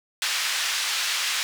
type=band-pass noise; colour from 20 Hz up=white; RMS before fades=-26 dBFS; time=0.22-1.43 s; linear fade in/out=0 ms; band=1400 to 4900 Hz; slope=12 dB/octave; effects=none